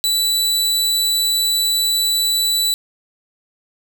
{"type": "tone", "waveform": "sawtooth", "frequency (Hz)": 3961, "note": "B7", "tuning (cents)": 4, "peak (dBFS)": -12, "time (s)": [0.04, 2.74], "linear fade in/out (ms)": 0, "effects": []}